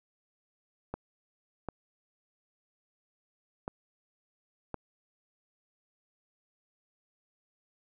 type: clicks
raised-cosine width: 1 ms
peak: -21 dBFS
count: 4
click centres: 0.94 / 1.687 / 3.679 / 4.743 s
effects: none